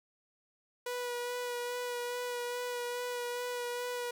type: tone with vibrato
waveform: sawtooth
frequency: 488.1 Hz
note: B4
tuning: 20 cents flat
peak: -31 dBFS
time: 0.86-4.11 s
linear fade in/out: 5 ms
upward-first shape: sine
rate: 2.4 Hz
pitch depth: 16 cents each way
effects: none